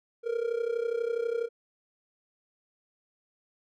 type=tone with amplitude modulation; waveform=triangle; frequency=466.2 Hz; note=A#4; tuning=in tune; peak=-22 dBFS; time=0.23-1.49 s; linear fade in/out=50 ms; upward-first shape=sine; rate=32.2 Hz; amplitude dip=80%; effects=none